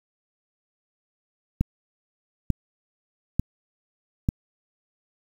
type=click train; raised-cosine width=5 ms; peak=-8 dBFS; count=4; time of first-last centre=1.61-4.289 s; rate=1.12 Hz; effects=7-bit